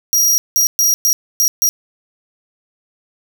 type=tone bursts at uneven times; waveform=sawtooth; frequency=5710 Hz; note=F8; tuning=37 cents sharp; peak=-8 dBFS; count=6; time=0.13-0.38 / 0.56-0.67 / 0.79-0.94 / 1.05-1.13 / 1.4-1.48 / 1.62-1.69 s; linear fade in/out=0 ms; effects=none